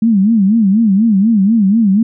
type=tone with vibrato; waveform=sine; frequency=210 Hz; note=G#3; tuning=19 cents sharp; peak=-7 dBFS; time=0.02-2.03 s; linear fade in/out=5 ms; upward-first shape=sine; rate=4.1 Hz; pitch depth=180 cents each way; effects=none